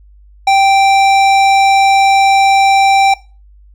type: tone with hard clipping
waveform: sine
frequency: 783 Hz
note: G5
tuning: 2 cents flat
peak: -8 dBFS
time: 0.47-3.14 s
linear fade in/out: 5 ms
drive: 14 dB
effects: noise-tail reverb RT60 0.3 s tail -19 dB re dry + added 50 Hz sine -39 dBFS peak until 3.74 s